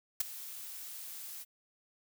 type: noise with ADSR envelope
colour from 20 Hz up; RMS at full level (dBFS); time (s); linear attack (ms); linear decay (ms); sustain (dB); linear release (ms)
blue; -28; 0.2-1.45; 5; 16; -17; 31
effects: none